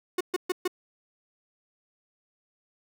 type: tone bursts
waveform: 45% pulse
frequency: 364.1 Hz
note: F#4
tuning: 28 cents flat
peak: -24 dBFS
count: 4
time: 0.18-0.678 s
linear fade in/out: 5 ms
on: 27 ms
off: 130 ms
effects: none